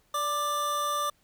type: tone pair together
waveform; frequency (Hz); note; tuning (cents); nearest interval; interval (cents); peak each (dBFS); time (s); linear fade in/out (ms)
square; 582.7 / 1184; D5 / D6; -14 / +14; octave; 1228; -36 / -28; 0.14-1.1; 5
effects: pink hiss -67 dBFS RMS until 1.23 s